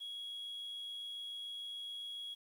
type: tone with amplitude modulation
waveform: sine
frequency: 3322 Hz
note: G#7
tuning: in tune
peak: -38 dBFS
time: 0-2.35 s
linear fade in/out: 20 ms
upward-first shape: sine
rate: 107 Hz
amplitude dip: 40%
effects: tanh soft clip ceiling -40 dBFS + 11-bit